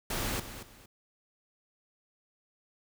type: noise with echo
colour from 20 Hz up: pink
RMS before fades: -33 dBFS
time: 0.1-0.4 s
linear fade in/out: 5 ms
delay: 230 ms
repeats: 2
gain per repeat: -11 dB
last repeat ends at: 0.86 s
effects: none